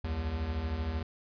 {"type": "beating tone pair", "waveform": "square", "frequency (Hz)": [67.1, 80.1], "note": ["C2", "E2"], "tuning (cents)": [44, -49], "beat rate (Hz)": 13, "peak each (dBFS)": [-38, -33], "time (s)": [0.04, 1.03], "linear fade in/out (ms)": 5, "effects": ["resampled to 11025 Hz"]}